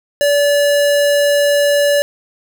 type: tone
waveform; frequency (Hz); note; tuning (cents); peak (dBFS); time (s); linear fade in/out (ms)
square; 576; D5; -34; -11; 0.21-2.02; 0
effects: none